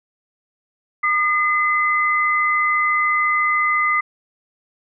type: tone pair together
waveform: sine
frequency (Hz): 1214 / 2040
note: D#6 / C7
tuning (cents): -43 / -44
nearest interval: major sixth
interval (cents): 899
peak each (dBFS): -18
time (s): 1.03-4.01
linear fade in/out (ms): 10
effects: none